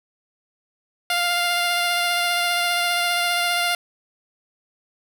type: tone with vibrato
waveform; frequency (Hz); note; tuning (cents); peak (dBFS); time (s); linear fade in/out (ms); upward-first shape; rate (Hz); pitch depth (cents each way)
10% pulse; 700; F5; +4; -11; 1.1-3.75; 2; sine; 15; 13
effects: none